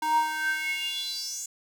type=tone with high-pass filter sweep; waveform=square; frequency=311.1 Hz; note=D#4; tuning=in tune; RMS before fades=-29 dBFS; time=0.02-1.46 s; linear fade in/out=5 ms; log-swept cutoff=740 to 7200 Hz; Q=7.3; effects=none